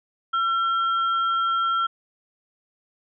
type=tone pair together; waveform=sine; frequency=1353 / 3215 Hz; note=E6 / G7; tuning=+45 / +43 cents; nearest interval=octave + minor third; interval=1498 cents; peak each=-20 / -32 dBFS; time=0.33-1.87 s; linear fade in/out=10 ms; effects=none